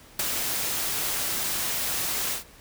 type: noise with ADSR envelope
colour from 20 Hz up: white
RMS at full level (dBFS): -24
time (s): 0.19-2.44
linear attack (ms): 4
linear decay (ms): 18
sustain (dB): -4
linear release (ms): 120
effects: pink hiss -51 dBFS RMS until 2.6 s